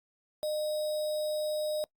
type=tone with sample-and-hold; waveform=sine; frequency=609 Hz; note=D#5; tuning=37 cents flat; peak=-29 dBFS; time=0.43-1.84 s; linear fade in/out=0 ms; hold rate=4410 Hz; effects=noise-tail reverb RT60 0.1 s tail -23 dB re dry + Opus 48 kbps